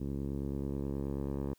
10% pulse tone with low-pass filter sweep, 69.3 Hz, C#2, in tune, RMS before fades -36 dBFS, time 0-1.54 s, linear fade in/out 10 ms, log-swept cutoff 310 to 670 Hz, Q 0.91, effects white hiss -70 dBFS RMS until 1.58 s

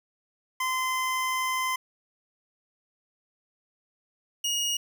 25% pulse tone pair in turn, 1032 / 2875 Hz, C6 / F7, -24 / +50 cents, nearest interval octave + tritone, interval 1774 cents, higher second, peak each -22 dBFS, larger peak neither, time 0.6-1.76 / 4.44-4.77 s, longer first, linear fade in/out 5 ms, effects none

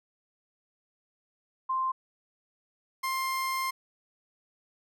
sine / 30% pulse tone pair in turn, 1046.5 / 1055 Hz, C6 / C6, 0 / +14 cents, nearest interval unison, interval 14 cents, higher second, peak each -26 dBFS, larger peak neither, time 1.69-1.92 / 3.03-3.71 s, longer second, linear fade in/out 10 ms, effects none

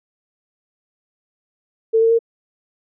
sine tone with pitch steps, 447.9 / 453.9 / 460 Hz, A4 / A#4 / A#4, +31 / -46 / -23 cents, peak -11 dBFS, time 1.93-2.191 s, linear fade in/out 20 ms, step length 87 ms, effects none

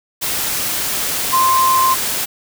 sine tone in noise, 1046 Hz, C6, 1 cent flat, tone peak -11 dBFS, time 1.32-1.95 s, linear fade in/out 20 ms, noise white, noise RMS -20 dBFS, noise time 0.21-2.26 s, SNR +6 dB, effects none

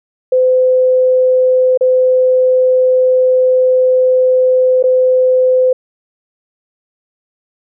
sine tone with dropouts, 511 Hz, C5, 41 cents flat, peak -7 dBFS, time 0.32-5.73 s, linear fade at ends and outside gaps 5 ms, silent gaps 1.775-1.809 / 4.827-4.838 s, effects none

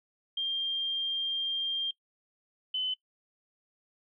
sine tone pair in turn, 3193 / 3031 Hz, G7 / F#7, +31 / +41 cents, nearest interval minor second, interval 90 cents, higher first, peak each -28 / -28 dBFS, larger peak neither, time 0.37-1.91 / 2.74-2.94 s, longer first, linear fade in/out 5 ms, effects noise-tail reverb RT60 0.1 s tail -21 dB re dry

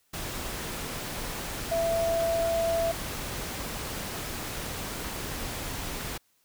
sine tone in noise, 667 Hz, E5, 20 cents sharp, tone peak -24 dBFS, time 1.71-2.92 s, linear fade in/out 10 ms, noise pink, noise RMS -35 dBFS, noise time 0.13-6.18 s, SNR +8 dB, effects white hiss -69 dBFS RMS until 6.44 s

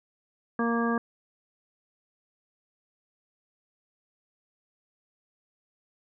harmonic tone, 233.1 Hz, A#3, in tune, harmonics 1 / 2 / 3 / 4 / 5 / 7, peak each -26 / -31 / -36 / -37 / -32 / -34 dBFS, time 0.59-0.98 s, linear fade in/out 2 ms, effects none

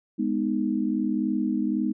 sine chord, G# minor, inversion none, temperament just, 207.7 / 249.2 / 311.5 Hz, G#3 / B3 / D#4, 0 / +16 / +2 cents, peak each -27 dBFS, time 0.18-1.93 s, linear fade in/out 20 ms, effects none

